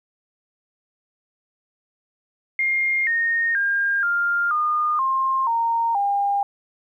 sine tone with pitch steps, 2122 / 1847.3 / 1608.2 / 1400 / 1218.8 / 1061 / 923.7 / 804.1 Hz, C7 / A#6 / G6 / F6 / D#6 / C6 / A#5 / G5, +24 / -16 / +44 / +4 / -36 / +24 / -16 / +44 cents, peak -18 dBFS, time 2.59-6.43 s, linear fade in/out 2 ms, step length 480 ms, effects 10-bit

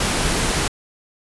pink noise, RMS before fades -20 dBFS, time 0-0.68 s, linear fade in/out 5 ms, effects resampled to 24000 Hz

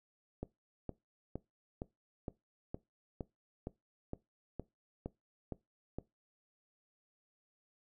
click train, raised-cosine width 2 ms, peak -26 dBFS, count 13, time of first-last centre 0.43-5.986 s, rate 2.16 Hz, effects noise-tail reverb RT60 0.2 s tail -20 dB re dry

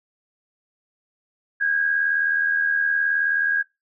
sine tone pair together, 1558.9 / 1638 Hz, G6 / G#6, -10 / -24 cents, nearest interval minor second, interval 86 cents, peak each -27 / -19 dBFS, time 1.6-3.63 s, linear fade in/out 20 ms, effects noise-tail reverb RT60 0.2 s tail -20 dB re dry

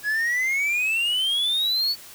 triangle exponential sweep, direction up, 1661.2 to 4521 Hz, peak -19 dBFS, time 0.03-1.96 s, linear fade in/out 50 ms, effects white hiss -44 dBFS RMS until 2.14 s

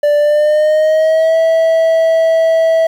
triangle tone with pitch glide, 587.3 to 651.7 Hz, D5 to E5, 0 to -20 cents, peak -6 dBFS, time 0.03-2.87 s, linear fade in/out 5 ms, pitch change +180 cents, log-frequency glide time 0.17-1.37 s, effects 7-bit

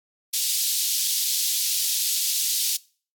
pink high-pass noise, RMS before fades -24 dBFS, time 0.33-2.77 s, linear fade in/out 10 ms, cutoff 3700 Hz, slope 24 dB/octave, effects noise-tail reverb RT60 0.4 s tail -22 dB re dry + AAC 64 kbps

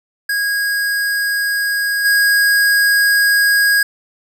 square tone with level steps, 1643 Hz, G#6, 19 cents flat, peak -16 / -11 dBFS, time 0.29-3.83 s, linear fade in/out 5 ms, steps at 2.04 s, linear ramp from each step 20 ms, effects none

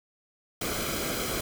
pink noise with comb filter, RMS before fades -31 dBFS, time 0.61-1.41 s, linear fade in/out 5 ms, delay 1.1 ms, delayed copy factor -0.6, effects none

